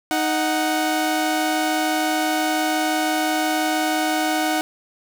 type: tone pair together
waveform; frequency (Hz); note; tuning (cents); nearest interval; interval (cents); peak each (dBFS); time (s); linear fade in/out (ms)
sawtooth; 311.1 / 741.2; D#4 / F#5; 0 / +3; octave + minor third; 1503; -18; 0.11-4.61; 0
effects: none